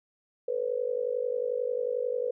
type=tone with amplitude modulation; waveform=sine; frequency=493.9 Hz; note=B4; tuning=in tune; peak=-23 dBFS; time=0.48-2.31 s; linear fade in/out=5 ms; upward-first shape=sine; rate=51.2 Hz; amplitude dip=90%; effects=none